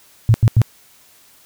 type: tone bursts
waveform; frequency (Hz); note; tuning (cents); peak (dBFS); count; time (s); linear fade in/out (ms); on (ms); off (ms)
sine; 112.3; A2; +36; -7; 3; 0.29-0.617; 0; 51; 87
effects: white hiss -50 dBFS RMS until 1.45 s